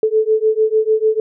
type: beating tone pair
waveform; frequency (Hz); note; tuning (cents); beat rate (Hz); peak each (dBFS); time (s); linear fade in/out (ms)
sine; 433.1 / 439.8; A4 / A4; -27 / -1; 6.7; -15; 0.03-1.2; 2
effects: none